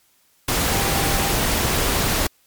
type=tone in noise; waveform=sine; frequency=791 Hz; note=G5; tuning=15 cents sharp; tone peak=-28 dBFS; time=0.72-1.32 s; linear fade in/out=5 ms; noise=pink; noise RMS=-20 dBFS; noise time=0.48-2.27 s; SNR=-11 dB; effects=white hiss -60 dBFS RMS until 2.46 s + MP3 96 kbps